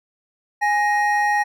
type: tone pair together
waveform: triangle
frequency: 829 / 1875.6 Hz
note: G#5 / A#6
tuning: -3 / +10 cents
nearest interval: octave + major second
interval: 1413 cents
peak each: -16 / -19 dBFS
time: 0.61-1.44 s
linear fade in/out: 20 ms
effects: none

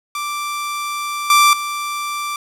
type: tone with level steps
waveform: sawtooth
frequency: 1174.7 Hz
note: D6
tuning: in tune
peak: -18 / -5 / -18 dBFS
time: 0.15-2.36 s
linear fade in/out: 2 ms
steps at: 1.3 / 1.53 s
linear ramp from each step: 2 ms
effects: resampled to 32000 Hz + 7-bit

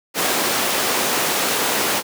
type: high-pass noise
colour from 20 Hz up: pink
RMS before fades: -20 dBFS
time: 0.14-2.03 s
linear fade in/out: 50 ms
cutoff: 330 Hz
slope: 12 dB/octave
effects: none

